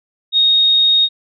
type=tone; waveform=sine; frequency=3729 Hz; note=A#7; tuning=in tune; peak=-9 dBFS; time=0.32-1.09 s; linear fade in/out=50 ms; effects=none